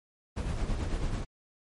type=noise with tremolo; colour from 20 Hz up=brown; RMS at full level=-29 dBFS; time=0.36-1.25 s; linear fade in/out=20 ms; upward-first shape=triangle; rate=9.1 Hz; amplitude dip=50%; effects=MP3 48 kbps